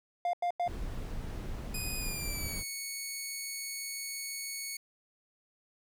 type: tone bursts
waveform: triangle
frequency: 702 Hz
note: F5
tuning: 9 cents sharp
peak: -26 dBFS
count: 3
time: 0.25-0.679 s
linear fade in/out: 2 ms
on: 83 ms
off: 90 ms
type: noise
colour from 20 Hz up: brown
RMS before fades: -38 dBFS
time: 0.65-2.64 s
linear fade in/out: 50 ms
type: tone with pitch glide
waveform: 10% pulse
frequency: 2489 to 2217 Hz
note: D#7 to C#7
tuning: 0 to 0 cents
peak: -28 dBFS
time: 1.74-4.77 s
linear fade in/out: 5 ms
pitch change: -200 cents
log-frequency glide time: 1.97-2.62 s
effects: none